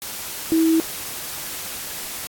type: tone in noise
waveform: sine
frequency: 324.1 Hz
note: E4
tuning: 29 cents flat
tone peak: -14 dBFS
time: 0.52-0.8 s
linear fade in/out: 0 ms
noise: white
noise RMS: -31 dBFS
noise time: 0.02-2.27 s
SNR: +14 dB
effects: AAC 64 kbps